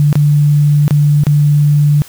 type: tone with dropouts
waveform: sine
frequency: 146.83 Hz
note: D3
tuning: in tune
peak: -6 dBFS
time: 0-2.02 s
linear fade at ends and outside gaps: 0 ms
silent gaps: 0.128-0.155 / 0.88-0.908 / 1.236-1.268 s
effects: white hiss -37 dBFS RMS until 2.08 s